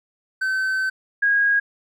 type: tone pair in turn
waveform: triangle / sine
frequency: 1534 / 1639.8 Hz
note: G6 / G#6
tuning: -38 / -22 cents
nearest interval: minor second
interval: 116 cents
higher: second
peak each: -18 / -15 dBFS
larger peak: second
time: 0.41-0.9 / 1.22-1.6 s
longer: first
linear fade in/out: 10 ms
effects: none